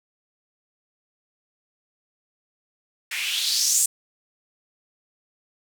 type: noise with band-pass filter sweep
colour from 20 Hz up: blue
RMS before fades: -23 dBFS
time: 3.11-3.86 s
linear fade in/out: 5 ms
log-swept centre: 2000 to 8200 Hz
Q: 3.7
effects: none